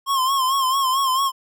square tone with vibrato, 1065 Hz, C6, 30 cents sharp, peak -18 dBFS, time 0.06-1.32 s, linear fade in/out 50 ms, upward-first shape sine, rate 4.5 Hz, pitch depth 71 cents each way, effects none

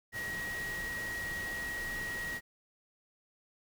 sine tone in noise, 1900 Hz, A#6, 33 cents sharp, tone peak -36 dBFS, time 0.12-2.41 s, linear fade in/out 50 ms, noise pink, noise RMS -44 dBFS, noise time 0.12-2.41 s, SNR +5 dB, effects none

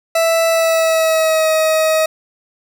40% pulse tone with pitch glide, 659.3 to 632.8 Hz, E5 to D#5, 0 to +29 cents, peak -11 dBFS, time 0.15-2.06 s, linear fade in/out 5 ms, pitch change -71 cents, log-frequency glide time 0.48-1.49 s, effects none

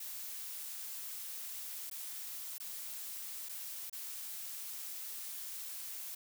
blue noise with dropouts, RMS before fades -44 dBFS, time 0-6.15 s, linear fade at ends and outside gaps 5 ms, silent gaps 1.899-1.912 / 2.582-2.6 / 3.488-3.492 / 3.898-3.927 s, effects none

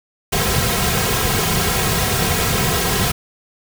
pink noise with comb filter, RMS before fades -18 dBFS, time 0.32-3.12 s, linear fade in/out 10 ms, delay 3.4 ms, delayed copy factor -0.7, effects none

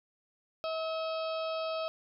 harmonic tone, 643 Hz, E5, 43 cents flat, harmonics 1 / 2 / 4 / 5 / 6 / 7 / 8, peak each -33 / -39 / -45 / -47 / -49 / -50 / -51 dBFS, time 0.64-1.88 s, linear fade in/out 0 ms, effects none

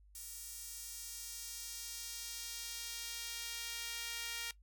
sawtooth tone with high-pass filter sweep, 466.2 Hz, A#4, in tune, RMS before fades -45 dBFS, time 0.15-4.51 s, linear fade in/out 2 ms, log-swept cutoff 8400 to 2500 Hz, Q 0.95, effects noise-tail reverb RT60 0.1 s tail -18 dB re dry + added 50 Hz sine -60 dBFS peak until 4.62 s

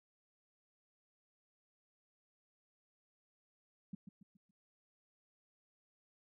sine tone with echo, 193.2 Hz, G3, 25 cents flat, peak -40 dBFS, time 3.93-3.95 s, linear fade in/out 5 ms, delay 140 ms, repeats 4, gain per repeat -8 dB, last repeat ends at 4.51 s, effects none

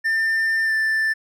triangle tone with pitch glide, 1795 to 1768.2 Hz, A6 to A6, +34 to +8 cents, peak -16 dBFS, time 0.04-1.14 s, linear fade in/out 20 ms, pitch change -26 cents, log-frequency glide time 0.64-0.73 s, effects none

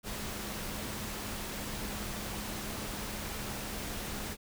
sine tone in noise, 208.2 Hz, G#3, 5 cents sharp, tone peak -46 dBFS, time 0.03-4.37 s, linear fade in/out 50 ms, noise pink, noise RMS -39 dBFS, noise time 0.03-4.37 s, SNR -10 dB, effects none

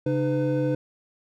triangle tone cluster, 137.7 / 304.3 / 503 Hz, C#3 / D#4 / B4, -11 / -38 / +32 cents, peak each -24 dBFS, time 0.06-0.75 s, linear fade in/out 5 ms, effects none

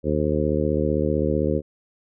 harmonic tone, 75.6 Hz, D#2, 49 cents flat, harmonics 1 / 2 / 3 / 4 / 5 / 6 / 7, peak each -27 / -27 / -27 / -27 / -27 / -27 / -27 dBFS, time 0.03-1.62 s, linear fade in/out 50 ms, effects none

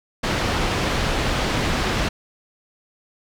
pink low-pass noise, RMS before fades -22 dBFS, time 0.23-2.09 s, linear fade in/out 10 ms, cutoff 4400 Hz, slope 12 dB/octave, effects none

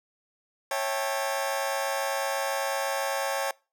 sawtooth chord, A dominant seventh, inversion first, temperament just, 550 / 660 / 792 / 880 Hz, C#5 / E5 / G5 / A5, -14 / +2 / +18 / 0 cents, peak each -26 / -31 / -29 / -30 dBFS, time 0.71-3.51 s, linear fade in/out 2 ms, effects noise-tail reverb RT60 0.3 s tail -24 dB re dry

